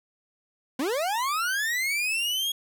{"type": "linear sweep", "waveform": "40% pulse", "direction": "up", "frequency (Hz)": [238.9, 3322], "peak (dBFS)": -24, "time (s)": [0.79, 2.52], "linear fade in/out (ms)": 5, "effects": ["9-bit"]}